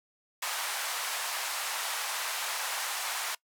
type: band-pass noise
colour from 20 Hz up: pink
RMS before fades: -34 dBFS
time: 0.42-3.35 s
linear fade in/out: 5 ms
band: 760 to 14000 Hz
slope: 24 dB/octave
effects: noise-tail reverb RT60 0.1 s tail -23 dB re dry